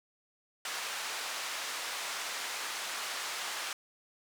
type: band-pass noise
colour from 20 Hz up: pink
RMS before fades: -38 dBFS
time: 0.65-3.73 s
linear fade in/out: 2 ms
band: 990 to 8500 Hz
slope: 12 dB/octave
effects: none